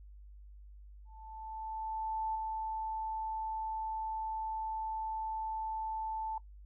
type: tone with ADSR envelope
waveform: sine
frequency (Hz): 880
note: A5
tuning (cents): 0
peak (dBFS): -32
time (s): 1.05-6.38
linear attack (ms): 1300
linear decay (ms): 8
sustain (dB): -3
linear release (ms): 3
effects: noise-tail reverb RT60 0.1 s tail -18 dB re dry + added 50 Hz sine -50 dBFS peak until 6.65 s